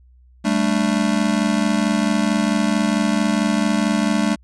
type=chord; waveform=square; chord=G suspended second; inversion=none; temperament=just; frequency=196 / 220.5 / 294 Hz; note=G3 / A3 / D4; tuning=0 / +4 / +2 cents; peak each=-22 / -20 / -23 dBFS; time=0.44-4.36 s; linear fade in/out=20 ms; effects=added 62 Hz sine -47 dBFS peak until 4.43 s + resampled to 22050 Hz